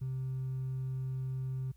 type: tone with hard clipping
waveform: triangle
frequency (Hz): 130.81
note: C3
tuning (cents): 0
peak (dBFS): -33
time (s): 0.01-1.72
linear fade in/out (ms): 10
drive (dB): 2
effects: added 60 Hz sine -57 dBFS peak until 1.76 s + white hiss -74 dBFS RMS until 1.76 s